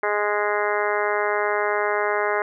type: harmonic tone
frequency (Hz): 207.7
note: G#3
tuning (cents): 0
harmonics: 2 / 3 / 4 / 5 / 6 / 7 / 8 / 9 / 10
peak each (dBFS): -25 / -27 / -28 / -29 / -30 / -30 / -31 / -32 / -32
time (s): 0.03-2.42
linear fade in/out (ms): 2
effects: none